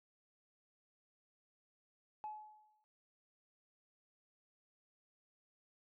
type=tone with exponential decay; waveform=sine; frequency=853 Hz; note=G#5; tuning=46 cents sharp; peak=-39 dBFS; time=2.24-2.84 s; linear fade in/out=0 ms; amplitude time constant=130 ms; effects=tanh soft clip ceiling -37 dBFS